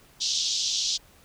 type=band-pass noise; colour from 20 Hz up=white; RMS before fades=-27 dBFS; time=0.2-0.98 s; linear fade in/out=20 ms; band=3200 to 6300 Hz; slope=48 dB/octave; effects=pink hiss -56 dBFS RMS until 1.24 s